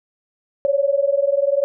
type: tone pair together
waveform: sine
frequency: 549.7 / 570 Hz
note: C#5 / C#5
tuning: -15 / +48 cents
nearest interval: minor second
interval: 63 cents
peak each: -18 dBFS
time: 0.65-1.64 s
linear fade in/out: 0 ms
effects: none